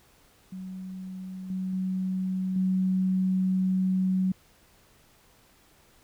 sine tone with level steps, 187 Hz, F#3, 19 cents sharp, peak -35 / -28 / -26 / -22 dBFS, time 0.52-4.32 s, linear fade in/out 5 ms, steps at 1.5 / 1.73 / 2.56 s, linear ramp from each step 2 ms, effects pink hiss -60 dBFS RMS until 6.03 s

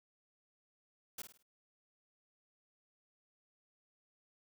white noise with echo, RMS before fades -44 dBFS, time 1.18-1.22 s, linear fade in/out 5 ms, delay 52 ms, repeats 4, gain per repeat -8 dB, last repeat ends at 1.428 s, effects none

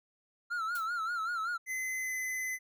triangle tone with vibrato, 1366 Hz, F6, 39 cents flat, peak -30 dBFS, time 0.5-1.58 s, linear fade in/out 20 ms, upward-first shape sine, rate 5.2 Hz, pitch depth 98 cents each way
blue noise with exponential decay, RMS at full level -40 dBFS, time 0.75-0.91 s, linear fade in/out 5 ms, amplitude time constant 34 ms
square tone with pitch glide, 2042 to 2029 Hz, C7 to B6, -43 to +46 cents, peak -34 dBFS, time 1.66-2.59 s, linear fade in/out 50 ms, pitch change -11 cents, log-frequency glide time 2.01-2.1 s
effects none

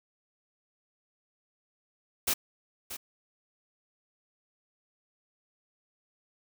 white noise with echo, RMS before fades -27 dBFS, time 2.27-2.34 s, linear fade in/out 10 ms, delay 630 ms, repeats 1, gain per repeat -12 dB, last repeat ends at 2.97 s, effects none

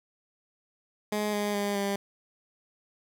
15% pulse tone with pitch steps, 210 / 206.5 / 203.1 / 199.71 Hz, G#3 / G#3 / G#3 / G3, +19 / -10 / -38 / +32 cents, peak -21 dBFS, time 1.12-1.96 s, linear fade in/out 5 ms, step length 210 ms, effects none

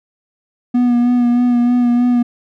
triangle tone with vibrato, 242.9 Hz, B3, 29 cents flat, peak -8 dBFS, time 0.74-2.23 s, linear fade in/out 10 ms, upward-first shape sine, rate 3.2 Hz, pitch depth 24 cents each way, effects none

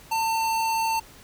square tone, 898 Hz, A5, 35 cents sharp, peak -23 dBFS, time 0.11-1 s, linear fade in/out 10 ms, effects pink hiss -49 dBFS RMS until 1.23 s

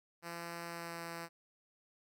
5% pulse tone with pitch glide, 170 to 168.24 Hz, F3 to E3, -46 to +36 cents, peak -31 dBFS, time 0.22-1.29 s, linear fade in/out 50 ms, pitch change -18 cents, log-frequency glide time 0.67-1.03 s, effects none

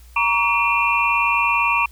sine tone cluster, 939 / 1137 / 2403 / 2691 Hz, A#5 / C#6 / D7 / E7, +12 / +44 / +39 / +35 cents, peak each -21 dBFS, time 0.16-1.86 s, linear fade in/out 5 ms, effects added 60 Hz sine -42 dBFS peak until 1.91 s + white hiss -53 dBFS RMS until 1.91 s

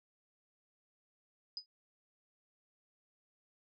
sine tone with exponential decay, 4978 Hz, D#8, in tune, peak -34 dBFS, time 1.57-1.66 s, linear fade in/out 1 ms, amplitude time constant 18 ms, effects MP3 96 kbps

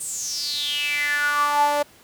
sawtooth tone with high-pass filter sweep, 291.8 Hz, D4, 11 cents flat, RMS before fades -23 dBFS, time 0-1.83 s, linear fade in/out 10 ms, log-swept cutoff 8800 to 640 Hz, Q 8.1, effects pink hiss -51 dBFS RMS until 2.03 s + high-pass 80 Hz 12 dB/octave

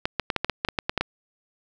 clicks, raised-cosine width 0.3 ms, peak -7 dBFS, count 12, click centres 0.055 / 0.197 / 0.302 / 0.363 / 0.446 / 0.497 / 0.649 / 0.687 / 0.788 / 0.895 / 0.977 / 1.01 s, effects none

